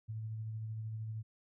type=tone with tremolo; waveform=sine; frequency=110 Hz; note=A2; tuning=in tune; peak=-37 dBFS; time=0.08-1.23 s; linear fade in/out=20 ms; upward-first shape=sine; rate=13 Hz; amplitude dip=25%; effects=none